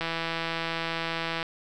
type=click train; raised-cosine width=0.3 ms; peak=-14 dBFS; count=235; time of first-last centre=0.01-1.428 s; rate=165 Hz; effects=none